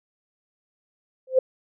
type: tone with exponential growth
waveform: sine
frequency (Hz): 519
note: C5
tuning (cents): -14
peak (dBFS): -10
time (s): 1.27-1.39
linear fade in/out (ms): 5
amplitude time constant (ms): 25
effects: none